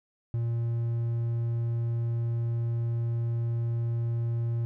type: tone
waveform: triangle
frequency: 116.8 Hz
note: A#2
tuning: 4 cents sharp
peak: -24 dBFS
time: 0.34-4.65 s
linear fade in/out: 0 ms
effects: none